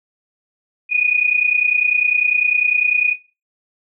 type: tone pair together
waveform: sine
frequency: 2447 / 2477 Hz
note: D#7 / D#7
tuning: -29 / -8 cents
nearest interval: unison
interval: 21 cents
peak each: -16 dBFS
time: 0.89-3.16 s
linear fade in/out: 50 ms
effects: noise-tail reverb RT60 0.3 s tail -19 dB re dry